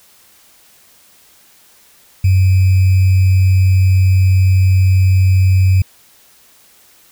sine tone with sample-and-hold, 93.8 Hz, F#2, 24 cents sharp, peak -7 dBFS, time 2.24-5.82 s, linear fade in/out 5 ms, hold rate 2450 Hz, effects white hiss -48 dBFS RMS until 7.11 s

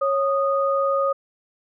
sine tone pair together, 550.4 / 1237 Hz, C#5 / D#6, -12 / -10 cents, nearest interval octave + major second, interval 1402 cents, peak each -20 / -22 dBFS, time 0.01-1.13 s, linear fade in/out 10 ms, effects none

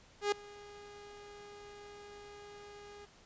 sawtooth tone with ADSR envelope, 410.4 Hz, G#4, 21 cents flat, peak -23 dBFS, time 0.21-3.06 s, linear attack 110 ms, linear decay 4 ms, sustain -23 dB, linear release 18 ms, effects pink hiss -61 dBFS RMS until 3.25 s + resampled to 16000 Hz

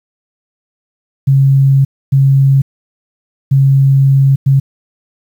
sine tone bursts at uneven times, 136.4 Hz, C#3, 28 cents flat, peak -5 dBFS, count 4, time 1.27-1.85 / 2.12-2.62 / 3.51-4.36 / 4.46-4.6 s, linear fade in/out 10 ms, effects 7-bit

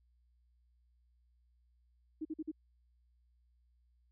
sine tone bursts, 313.4 Hz, D#4, 13 cents sharp, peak -36 dBFS, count 4, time 2.21-2.516 s, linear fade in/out 10 ms, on 42 ms, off 46 ms, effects added 60 Hz sine -68 dBFS peak until 4.11 s

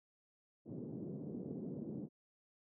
pink band-pass noise, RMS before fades -45 dBFS, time 0.65-2.09 s, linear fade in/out 50 ms, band 150 to 400 Hz, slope 24 dB/octave, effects none

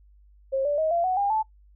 sine tone with pitch steps, 537 / 582.2 / 631.3 / 684.4 / 742.1 / 804.6 / 872.4 Hz, C5 / D5 / D#5 / F5 / F#5 / G5 / A5, +45 / -15 / +25 / -35 / +5 / +45 / -15 cents, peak -21 dBFS, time 0.52-1.43 s, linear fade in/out 20 ms, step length 130 ms, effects noise-tail reverb RT60 0.1 s tail -19 dB re dry + added 50 Hz sine -52 dBFS peak until 1.75 s

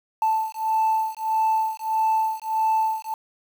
sine beating tone pair, 880 / 881.6 Hz, A5 / A5, 0 / +3 cents, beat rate 1.6 Hz, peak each -22 dBFS, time 0.22-3.14 s, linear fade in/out 2 ms, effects tanh soft clip ceiling -14 dBFS + 7-bit

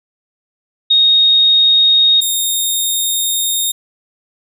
sine / 15% pulse tone pair in turn, 3729 / 3690 Hz, A#7 / A#7, 0 / -18 cents, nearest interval unison, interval 18 cents, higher first, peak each -7 dBFS, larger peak neither, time 0.9-2.21 / 2.21-3.72 s, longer second, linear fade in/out 10 ms, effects none

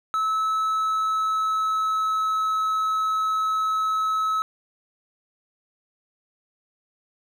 triangle tone with pitch glide, 1300 to 1291.8 Hz, E6 to E6, -24 to -35 cents, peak -19 dBFS, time 0.14-4.42 s, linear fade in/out 0 ms, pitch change -11 cents, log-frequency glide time 0.67-2.57 s, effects none

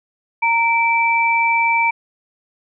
sine tone pair together, 924 / 2326 Hz, A#5 / D7, -16 / -17 cents, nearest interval octave + major third, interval 1599 cents, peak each -16 dBFS, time 0.42-1.91 s, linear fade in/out 10 ms, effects none

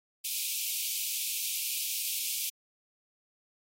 white high-pass noise, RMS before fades -33 dBFS, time 0.24-2.5 s, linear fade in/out 10 ms, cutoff 2300 Hz, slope 96 dB/octave, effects AAC 48 kbps

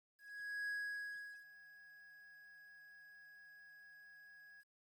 triangle tone with ADSR envelope, 1661.2 Hz, G#6, in tune, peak -37 dBFS, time 0.18-4.64 s, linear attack 500 ms, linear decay 760 ms, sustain -19 dB, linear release 40 ms, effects 12-bit

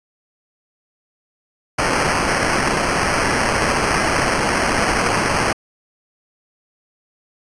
violet noise with sample-and-hold, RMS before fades -18 dBFS, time 1.78-5.53 s, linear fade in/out 10 ms, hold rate 3675 Hz, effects resampled to 22050 Hz

